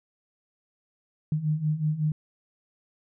sine beating tone pair, 150 / 155.4 Hz, D3 / D#3, +37 / -2 cents, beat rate 5.4 Hz, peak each -29 / -25 dBFS, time 1.32-2.12 s, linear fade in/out 2 ms, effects none

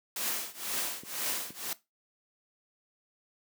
white noise with tremolo, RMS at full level -31 dBFS, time 0.16-1.73 s, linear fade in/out 2 ms, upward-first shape triangle, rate 2 Hz, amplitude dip 95%
clicks, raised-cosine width 3 ms, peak -30 dBFS, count 2, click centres 1.035 / 1.505 s
effects noise-tail reverb RT60 0.2 s tail -17 dB re dry + high-pass 200 Hz 12 dB/octave

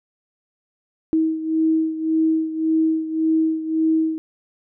sine beating tone pair, 318.9 / 320.7 Hz, D#4 / E4, +43 / -48 cents, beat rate 1.8 Hz, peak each -18 / -23 dBFS, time 1.13-4.18 s, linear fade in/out 0 ms, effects none

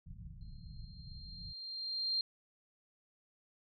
pink low-pass noise, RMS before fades -49 dBFS, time 0.06-1.53 s, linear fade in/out 10 ms, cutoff 180 Hz, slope 48 dB/octave
sine tone with exponential growth, 4186 Hz, C8, in tune, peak -30 dBFS, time 0.41-2.21 s, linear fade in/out 2 ms, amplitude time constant 390 ms
effects none

